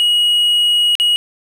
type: tone with dropouts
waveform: triangle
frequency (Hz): 2900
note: F#7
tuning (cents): -35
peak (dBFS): -9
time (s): 0-1.16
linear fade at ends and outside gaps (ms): 0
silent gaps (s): 0.953-0.999
effects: 8-bit